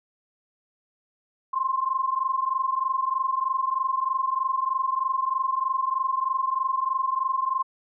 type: tone pair together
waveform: sine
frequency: 1046.5 / 1069.7 Hz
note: C6 / C6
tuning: 0 / +38 cents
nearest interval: unison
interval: 38 cents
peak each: -25 / -26 dBFS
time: 1.53-7.63 s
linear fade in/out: 10 ms
effects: none